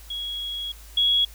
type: tone pair in turn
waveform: sine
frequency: 3322 / 3336 Hz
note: G#7 / G#7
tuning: 0 / +7 cents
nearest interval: unison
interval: 7 cents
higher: second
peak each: -28 / -17 dBFS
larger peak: second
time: 0.1-0.72 / 0.97-1.25 s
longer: first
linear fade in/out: 5 ms
effects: added 53 Hz sine -43 dBFS peak until 1.34 s + white hiss -49 dBFS RMS until 1.34 s